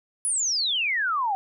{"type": "exponential sweep", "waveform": "sine", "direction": "down", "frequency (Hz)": [10380, 757], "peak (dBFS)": -22, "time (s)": [0.25, 1.35], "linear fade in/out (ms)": 0, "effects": []}